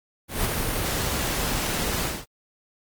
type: noise with ADSR envelope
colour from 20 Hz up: pink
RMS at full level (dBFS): -23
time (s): 0.28-2.26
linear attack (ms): 160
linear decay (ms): 23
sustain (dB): -3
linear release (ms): 220
effects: Opus 32 kbps